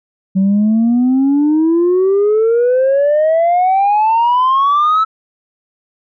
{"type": "exponential sweep", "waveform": "sine", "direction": "up", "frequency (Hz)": [188, 1318.5], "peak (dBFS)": -7, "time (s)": [0.35, 5.05], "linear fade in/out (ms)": 20, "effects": ["tanh soft clip ceiling -7 dBFS"]}